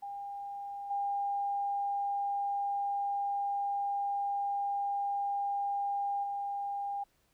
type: tone with level steps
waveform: sine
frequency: 804 Hz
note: G5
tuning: 44 cents sharp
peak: -38 / -30 / -33 dBFS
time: 0.02-7.04 s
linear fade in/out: 10 ms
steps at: 0.9 / 6.23 s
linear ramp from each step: 10 ms
effects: pink hiss -72 dBFS RMS until 7.33 s